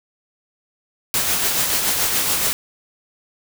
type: noise with tremolo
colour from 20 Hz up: white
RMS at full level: -18 dBFS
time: 1.14-2.53 s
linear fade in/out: 0 ms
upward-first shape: triangle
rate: 7 Hz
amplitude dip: 40%
effects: none